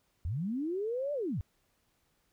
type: linear two-way sweep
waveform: sine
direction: up then down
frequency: 70.3 to 597 to 70.3 Hz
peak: -31 dBFS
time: 0.25-1.41 s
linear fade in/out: 0 ms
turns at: 1.13 s
effects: pink hiss -74 dBFS RMS until 2.32 s

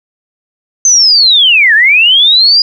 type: linear two-way sweep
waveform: sine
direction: down then up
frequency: 6272 to 1661.2 to 4910 Hz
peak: -3 dBFS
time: 0.85-2.62 s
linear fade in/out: 2 ms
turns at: 1.74 s
effects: 7-bit

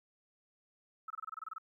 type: tone bursts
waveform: sine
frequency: 1300 Hz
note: E6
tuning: 24 cents flat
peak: -39 dBFS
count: 11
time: 1.08-1.583 s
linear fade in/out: 5 ms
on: 23 ms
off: 25 ms
effects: 13-bit

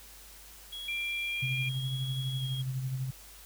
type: tone with vibrato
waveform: triangle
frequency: 3300 Hz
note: G#7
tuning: 12 cents flat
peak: -37 dBFS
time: 0.72-2.62 s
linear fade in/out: 10 ms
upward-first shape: square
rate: 0.89 Hz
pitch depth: 13 cents each way
type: tone with pitch glide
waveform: sine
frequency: 2375 to 2397 Hz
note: D7 to D7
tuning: +19 to +35 cents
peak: -32 dBFS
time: 0.88-1.69 s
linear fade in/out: 5 ms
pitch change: +16 cents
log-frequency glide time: 1.23-1.46 s
type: tone with tremolo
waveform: sine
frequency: 130.81 Hz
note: C3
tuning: in tune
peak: -29 dBFS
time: 1.42-3.11 s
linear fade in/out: 10 ms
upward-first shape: sine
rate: 12 Hz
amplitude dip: 45%
effects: added 50 Hz sine -55 dBFS peak until 3.45 s + white hiss -52 dBFS RMS until 3.45 s

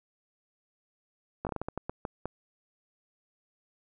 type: slowing click train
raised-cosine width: 1 ms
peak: -19 dBFS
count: 11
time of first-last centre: 1.45-2.256 s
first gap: 18 ms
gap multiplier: 1.31
effects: none

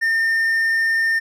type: tone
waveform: triangle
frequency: 1812 Hz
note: A#6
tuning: 50 cents flat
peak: -14 dBFS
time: 0.01-1.2 s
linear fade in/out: 20 ms
effects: none

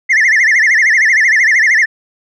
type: tone with vibrato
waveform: sine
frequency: 1927 Hz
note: B6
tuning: 43 cents flat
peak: -4 dBFS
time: 0.09-1.86 s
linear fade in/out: 20 ms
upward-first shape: sine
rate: 13 Hz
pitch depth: 190 cents each way
effects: tanh soft clip ceiling -6 dBFS

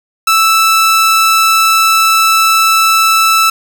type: tone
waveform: sawtooth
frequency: 1318.5 Hz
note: E6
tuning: in tune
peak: -3 dBFS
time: 0.27-3.5 s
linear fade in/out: 5 ms
effects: none

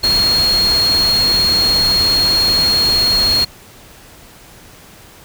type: tone in noise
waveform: sine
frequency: 4281 Hz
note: C8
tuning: 39 cents sharp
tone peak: -11 dBFS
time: 0.03-3.45 s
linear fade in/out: 10 ms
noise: pink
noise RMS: -22 dBFS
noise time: 0.03-3.45 s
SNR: +8 dB
effects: pink hiss -41 dBFS RMS until 5.24 s

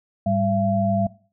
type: tone cluster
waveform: sine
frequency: 106.2 / 197.6 / 678 Hz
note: G#2 / G3 / E5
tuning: +39 / +14 / +49 cents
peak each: -25 / -22 / -22 dBFS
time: 0.26-1.07 s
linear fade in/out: 5 ms
effects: noise-tail reverb RT60 0.4 s tail -19 dB re dry

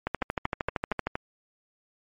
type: two click trains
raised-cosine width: 0.5 ms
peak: -14 / -12 dBFS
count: 5 / 14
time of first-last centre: 0.22-1.155 / 0.07-1.07 s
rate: 4.28 / 13 Hz
effects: MP3 48 kbps

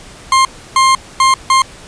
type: tone bursts at uneven times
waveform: 40% pulse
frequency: 1059 Hz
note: C6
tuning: 21 cents sharp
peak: -6 dBFS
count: 4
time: 0.32-0.45 / 0.76-0.95 / 1.2-1.34 / 1.5-1.62 s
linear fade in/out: 2 ms
effects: pink hiss -36 dBFS RMS until 1.87 s + resampled to 22050 Hz

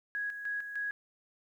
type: tone with tremolo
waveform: sine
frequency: 1661.2 Hz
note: G#6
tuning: in tune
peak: -32 dBFS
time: 0.15-0.91 s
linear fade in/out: 0 ms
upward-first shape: square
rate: 3.3 Hz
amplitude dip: 55%
effects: 11-bit

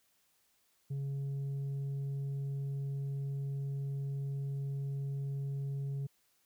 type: tone with tanh clipping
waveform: sine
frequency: 138.59 Hz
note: C#3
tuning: in tune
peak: -35 dBFS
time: 0.9-6.07 s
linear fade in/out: 10 ms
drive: 3 dB
effects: white hiss -73 dBFS RMS until 6.45 s

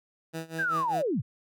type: tone with tremolo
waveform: 15% pulse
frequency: 162.6 Hz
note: E3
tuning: 23 cents flat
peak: -26 dBFS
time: 0.33-1.03 s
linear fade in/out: 20 ms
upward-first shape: sine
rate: 5.1 Hz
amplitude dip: 90%
type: linear sweep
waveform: sine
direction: down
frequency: 1661.2 to 82.41 Hz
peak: -25 dBFS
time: 0.58-1.22 s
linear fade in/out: 20 ms
effects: none

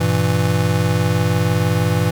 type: chord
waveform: square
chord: E diminished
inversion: first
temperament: just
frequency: 98.89 / 118.67 / 164.81 Hz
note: G2 / Bb2 / E3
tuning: +16 / +31 / 0 cents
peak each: -20 dBFS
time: 0-2.11 s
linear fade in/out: 10 ms
effects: none

